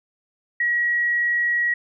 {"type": "tone", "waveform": "sine", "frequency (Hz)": 1911, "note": "A#6", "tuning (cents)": 43, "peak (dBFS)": -18, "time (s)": [0.6, 1.74], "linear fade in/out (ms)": 5, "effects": []}